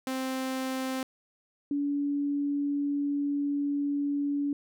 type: tone pair in turn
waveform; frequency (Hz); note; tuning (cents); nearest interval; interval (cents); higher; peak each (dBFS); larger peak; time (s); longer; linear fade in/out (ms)
sawtooth / sine; 261.6 / 285.8; C4 / D4; 0 / -47; major second; 153; second; -26; neither; 0.07-1.03 / 1.71-4.53; second; 2
effects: none